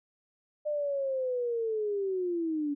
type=linear sweep; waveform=sine; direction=down; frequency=604 to 282.6 Hz; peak=-28 dBFS; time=0.65-2.75 s; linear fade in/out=20 ms; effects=none

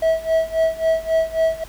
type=tone with tremolo; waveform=triangle; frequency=648 Hz; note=E5; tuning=30 cents flat; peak=-11 dBFS; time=0.02-1.64 s; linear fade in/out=5 ms; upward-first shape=sine; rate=3.7 Hz; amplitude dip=90%; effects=added 50 Hz sine -41 dBFS peak until 1.68 s + pink hiss -43 dBFS RMS until 1.68 s

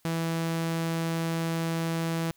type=tone; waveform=sawtooth; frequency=164.81 Hz; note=E3; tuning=in tune; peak=-23 dBFS; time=0.05-2.31 s; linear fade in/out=0 ms; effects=white hiss -66 dBFS RMS until 2.36 s

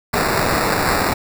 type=noise with sample-and-hold; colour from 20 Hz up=white; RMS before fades=-18 dBFS; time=0.13-1.14 s; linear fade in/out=10 ms; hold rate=3150 Hz; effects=none

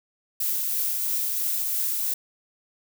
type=noise with tremolo; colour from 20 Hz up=violet; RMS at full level=-25 dBFS; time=0.4-2.14 s; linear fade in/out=5 ms; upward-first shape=triangle; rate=3 Hz; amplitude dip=25%; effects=none

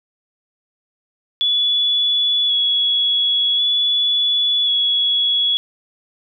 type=tone with vibrato; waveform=sine; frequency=3392 Hz; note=G#7; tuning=36 cents sharp; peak=-14 dBFS; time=1.41-5.57 s; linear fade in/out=0 ms; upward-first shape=square; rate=0.46 Hz; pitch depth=16 cents each way; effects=none

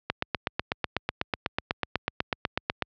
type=click train; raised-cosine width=0.3 ms; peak=-8 dBFS; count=23; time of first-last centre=0.1-2.823 s; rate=8.08 Hz; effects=high-pass 60 Hz 12 dB/octave + low-pass 4000 Hz 12 dB/octave

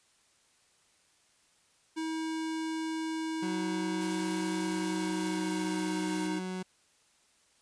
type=tone with pitch glide; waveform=square; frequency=320 to 312 Hz; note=D#4 to D#4; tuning=+49 to +5 cents; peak=-33 dBFS; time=1.96-6.4 s; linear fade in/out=20 ms; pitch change=-44 cents; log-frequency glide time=4.65-6.16 s
type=tone; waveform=30% pulse; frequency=185 Hz; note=F#3; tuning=in tune; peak=-32 dBFS; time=3.42-6.63 s; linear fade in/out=10 ms
type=noise; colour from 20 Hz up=white; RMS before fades=-45 dBFS; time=4.01-6.27 s; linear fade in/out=2 ms
effects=white hiss -67 dBFS RMS until 7.61 s + resampled to 22050 Hz

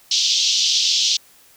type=band-pass noise; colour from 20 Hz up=pink; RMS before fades=-18 dBFS; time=0.11-1.17 s; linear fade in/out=5 ms; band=3100 to 6200 Hz; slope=48 dB/octave; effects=white hiss -51 dBFS RMS until 1.56 s

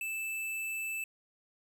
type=tone; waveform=square; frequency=2637 Hz; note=E7; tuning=in tune; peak=-35 dBFS; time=0.01-1.04 s; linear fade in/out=2 ms; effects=none

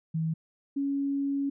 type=tone pair in turn; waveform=sine; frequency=160.9 / 278.7 Hz; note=E3 / C#4; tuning=-42 / +9 cents; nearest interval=minor seventh; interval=951 cents; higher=second; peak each=-26 dBFS; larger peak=neither; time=0.14-0.34 / 0.76-1.5 s; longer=second; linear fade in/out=10 ms; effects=none

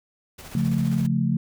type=noise with tremolo; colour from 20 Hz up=pink; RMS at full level=-40 dBFS; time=0.38-1.07 s; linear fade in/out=10 ms; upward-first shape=square; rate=15 Hz; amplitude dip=40%
type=chord; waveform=sine; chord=Db augmented; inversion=none; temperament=equal; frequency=138.59 / 174.61 / 220 Hz; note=Db3 / F3 / A3; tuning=0 / 0 / 0 cents; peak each=-24 dBFS; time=0.55-1.37 s; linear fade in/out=2 ms
effects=none

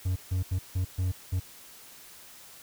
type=tone bursts at uneven times; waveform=triangle; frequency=91.8 Hz; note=F#2; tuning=13 cents flat; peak=-23 dBFS; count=6; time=0.05-0.16 / 0.31-0.43 / 0.51-0.59 / 0.75-0.85 / 0.98-1.12 / 1.32-1.4 s; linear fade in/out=10 ms; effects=white hiss -50 dBFS RMS until 2.62 s

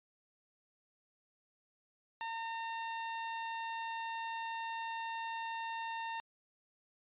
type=tone; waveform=sawtooth; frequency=911 Hz; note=A#5; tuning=40 cents flat; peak=-34 dBFS; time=2.21-6.2 s; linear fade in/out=0 ms; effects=resampled to 8000 Hz

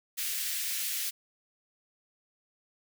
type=high-pass noise; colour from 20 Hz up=white; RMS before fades=-33 dBFS; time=0.17-1.11 s; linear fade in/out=20 ms; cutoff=1800 Hz; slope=24 dB/octave; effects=none

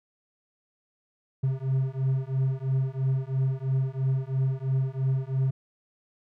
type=beating tone pair; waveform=triangle; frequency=131.3 / 134.3 Hz; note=C3 / C3; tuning=+6 / +46 cents; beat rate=3 Hz; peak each=-25 dBFS; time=1.43-5.51 s; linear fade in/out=10 ms; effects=none

